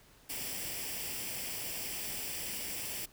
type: noise with comb filter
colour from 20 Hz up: white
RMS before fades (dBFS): -39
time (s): 0.29-3.06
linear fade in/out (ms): 10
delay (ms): 0.38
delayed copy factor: +0.6
effects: pink hiss -61 dBFS RMS until 3.12 s